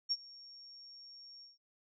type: tone with ADSR envelope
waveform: sine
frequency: 5530 Hz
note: F8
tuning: 18 cents flat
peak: -28 dBFS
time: 0.09-1.58 s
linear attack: 27 ms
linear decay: 43 ms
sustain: -23 dB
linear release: 160 ms
effects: none